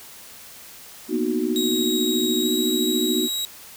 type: chord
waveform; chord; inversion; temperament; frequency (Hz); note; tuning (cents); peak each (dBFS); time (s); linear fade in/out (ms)
sine; B major seventh; third; equal; 233.1 / 246.9 / 311.1 / 370; A#3 / B3 / D#4 / F#4; 0 / 0 / 0 / 0; -28 / -26 / -25 / -25; 1.08-3.29; 50
type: tone with pitch glide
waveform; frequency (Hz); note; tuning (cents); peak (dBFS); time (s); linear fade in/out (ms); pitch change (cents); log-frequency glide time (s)
sawtooth; 3809 to 3840; A#7 to B7; +37 to -49; -21; 1.56-3.45; 0; +14; 2.42-2.49
effects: white hiss -43 dBFS RMS until 3.76 s